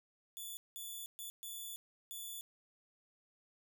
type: tone bursts at uneven times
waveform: 5% pulse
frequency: 3463 Hz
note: A7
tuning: 28 cents flat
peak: -36 dBFS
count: 5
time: 0.37-0.57 / 0.76-1.06 / 1.19-1.3 / 1.43-1.76 / 2.11-2.41 s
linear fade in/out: 0 ms
effects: none